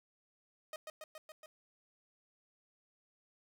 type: tone with echo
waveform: sawtooth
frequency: 622.3 Hz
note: D#5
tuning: in tune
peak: -38 dBFS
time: 0.73-0.76 s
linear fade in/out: 2 ms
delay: 140 ms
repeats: 5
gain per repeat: -2 dB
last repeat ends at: 1.46 s
effects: 11-bit